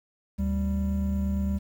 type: tone pair together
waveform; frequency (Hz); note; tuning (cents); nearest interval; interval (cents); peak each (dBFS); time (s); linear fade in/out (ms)
triangle; 74.92 / 196; D2 / G3; +35 / 0; octave + perfect fourth; 1665; -25; 0.38-1.59; 20
effects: 9-bit